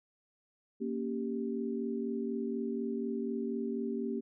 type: chord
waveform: sine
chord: G diminished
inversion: first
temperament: equal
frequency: 233.1 / 277.2 / 392 Hz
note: Bb3 / Db4 / G4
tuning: 0 / 0 / 0 cents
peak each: -35 / -39 / -37 dBFS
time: 0.8-4.21 s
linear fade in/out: 20 ms
effects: none